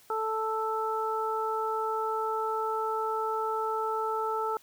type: harmonic tone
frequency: 440 Hz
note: A4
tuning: in tune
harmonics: 1 / 2 / 3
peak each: -32 / -32 / -32 dBFS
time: 0.1-4.57 s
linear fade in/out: 2 ms
effects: white hiss -59 dBFS RMS until 4.62 s